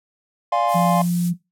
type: chord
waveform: triangle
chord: D half-diminished seventh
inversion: none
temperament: equal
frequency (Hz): 587.3 / 698.5 / 830.6 / 1046.5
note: D5 / F5 / Ab5 / C6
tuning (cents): 0 / 0 / 0 / 0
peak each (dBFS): -23 / -18 / -22 / -21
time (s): 0.52-1.02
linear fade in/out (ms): 5
type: noise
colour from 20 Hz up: violet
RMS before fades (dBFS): -29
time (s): 0.67-1.32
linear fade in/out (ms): 50
type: tone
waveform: sine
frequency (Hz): 174.61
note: F3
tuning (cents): 0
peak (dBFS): -17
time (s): 0.74-1.34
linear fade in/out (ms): 20
effects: noise-tail reverb RT60 0.2 s tail -17 dB re dry + low-pass 11000 Hz 12 dB/octave